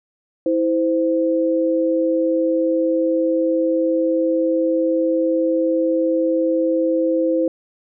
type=tone pair together; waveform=sine; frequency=325.7 / 517 Hz; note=E4 / C5; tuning=-21 / -21 cents; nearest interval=minor sixth; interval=800 cents; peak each=-18 dBFS; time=0.46-7.48 s; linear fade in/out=2 ms; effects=none